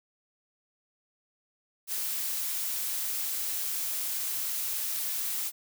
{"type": "noise", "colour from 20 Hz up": "blue", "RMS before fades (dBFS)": -32, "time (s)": [1.87, 5.52], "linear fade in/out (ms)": 50, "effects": []}